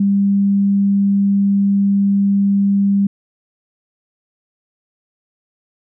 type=tone; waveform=sine; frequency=199 Hz; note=G3; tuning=26 cents sharp; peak=-11 dBFS; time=0-3.07 s; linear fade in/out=5 ms; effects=none